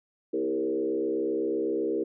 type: tone with frequency modulation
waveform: sine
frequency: 395.3 Hz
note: G4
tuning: 15 cents sharp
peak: -25 dBFS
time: 0.33-2.04 s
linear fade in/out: 10 ms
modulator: 67.9 Hz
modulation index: 1.4
effects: none